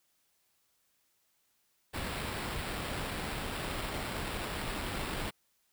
pink noise with sample-and-hold, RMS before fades -37 dBFS, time 1.93-5.31 s, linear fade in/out 20 ms, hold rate 6300 Hz, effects white hiss -74 dBFS RMS until 5.72 s

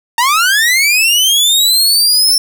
sawtooth linear sweep, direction up, 904 to 5400 Hz, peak -5 dBFS, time 0.18-2.38 s, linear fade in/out 2 ms, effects none

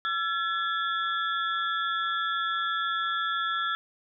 sine tone cluster, 1349 / 1703 / 3348 / 3530 Hz, E6 / G#6 / G#7 / A7, +40 / +43 / +13 / +5 cents, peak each -28 / -32 / -36 / -37 dBFS, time 0.05-3.75 s, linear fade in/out 0 ms, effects none

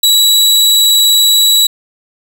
sawtooth tone, 3907 Hz, B7, 19 cents flat, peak -3 dBFS, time 0.03-1.67 s, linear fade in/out 5 ms, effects none

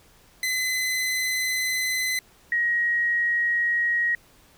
sawtooth / sine tone pair in turn, 2028 / 1891.2 Hz, B6 / A#6, +45 / +24 cents, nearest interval minor second, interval 121 cents, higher first, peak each -20 dBFS, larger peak neither, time 0.43-2.19 / 2.52-4.15 s, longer first, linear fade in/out 2 ms, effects pink hiss -56 dBFS RMS until 4.57 s

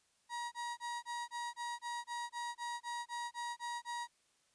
35% pulse tone bursts, 953 Hz, A#5, 38 cents sharp, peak -37 dBFS, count 15, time 0.29-4.076 s, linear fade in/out 50 ms, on 230 ms, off 24 ms, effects white hiss -74 dBFS RMS until 4.54 s + resampled to 22050 Hz

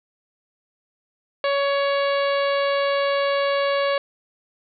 harmonic tone, 560 Hz, C#5, 18 cents sharp, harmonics 1 / 2 / 3 / 4 / 5 / 6 / 7 / 8, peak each -20 / -26 / -30 / -32 / -34 / -36 / -37 / -38 dBFS, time 1.44-3.98 s, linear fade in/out 2 ms, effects none

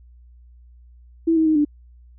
sine tone with pitch steps, 328.8 / 319.3 / 312.7 / 295.3 Hz, E4 / D#4 / D#4 / D4, -4 / +45 / +9 / +10 cents, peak -14 dBFS, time 1.27-1.65 s, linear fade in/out 10 ms, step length 95 ms, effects added 60 Hz sine -45 dBFS peak until 2.18 s

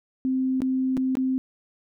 sine tone with dropouts, 260.6 Hz, C4, 7 cents flat, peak -21 dBFS, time 0.25-1.38 s, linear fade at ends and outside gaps 0 ms, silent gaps 0.605-0.619 / 0.969-0.975 / 1.153-1.17 s, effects none

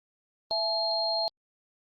sine tone cluster, 667 / 856 / 4220 Hz, E5 / A5 / C8, +20 / -48 / +14 cents, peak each -30 / -34 / -28 dBFS, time 0.51-1.28 s, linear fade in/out 0 ms, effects Opus 24 kbps

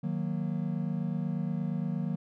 triangle chord, D# minor, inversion none, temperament equal with one note detuned, 155.56 / 183.93 / 233.1 Hz, D#3 / F#3 / A#3, 0 / -10 / 0 cents, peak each -31 / -31 / -34 dBFS, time 0.03-2.16 s, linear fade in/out 10 ms, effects none

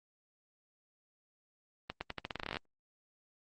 accelerating click train, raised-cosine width 0.3 ms, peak -20 dBFS, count 16, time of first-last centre 1.9-2.569 s, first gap 110 ms, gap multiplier 0.85, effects Opus 24 kbps

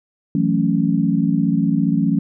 sine chord, F# minor seventh, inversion third, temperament equal, 164.81 / 185 / 220 / 277.2 Hz, E3 / F#3 / A3 / C#4, 0 / 0 / 0 / 0 cents, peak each -20 dBFS, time 0.35-2.19 s, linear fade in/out 2 ms, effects none

